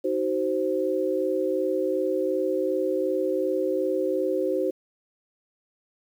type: chord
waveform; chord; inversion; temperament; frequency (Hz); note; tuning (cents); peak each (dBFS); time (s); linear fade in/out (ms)
sine; C diminished; first; just; 314 / 376.7 / 523.3; Eb4 / Gb4 / C5; +16 / +31 / 0; -29 / -26 / -26; 0.04-4.71; 10
effects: 9-bit